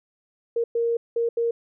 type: tone bursts at uneven times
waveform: sine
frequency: 466.2 Hz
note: A#4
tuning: in tune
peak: -20 dBFS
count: 4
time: 0.56-0.64 / 0.75-0.97 / 1.16-1.29 / 1.37-1.51 s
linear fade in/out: 5 ms
effects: none